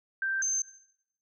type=tone pair in turn; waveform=sine; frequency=1568 / 6272 Hz; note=G6 / G8; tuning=0 / 0 cents; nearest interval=2 octaves; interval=2400 cents; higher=second; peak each=-27 / -26 dBFS; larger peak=second; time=0.22-0.42 / 0.42-0.62 s; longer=neither; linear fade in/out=2 ms; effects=noise-tail reverb RT60 0.8 s tail -18 dB re dry